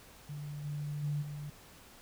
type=tone with level steps; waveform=sine; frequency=146.83 Hz; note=D3; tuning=in tune; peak=-39 / -35 / -31 / -39 dBFS; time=0.29-1.5 s; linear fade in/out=5 ms; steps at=0.64 / 1.02 / 1.21 s; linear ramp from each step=20 ms; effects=pink hiss -56 dBFS RMS until 2.01 s